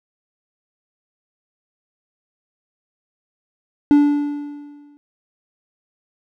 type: tone with exponential decay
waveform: triangle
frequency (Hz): 290.5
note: D4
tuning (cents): -19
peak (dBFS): -5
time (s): 3.91-4.97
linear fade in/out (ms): 0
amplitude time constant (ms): 230
effects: none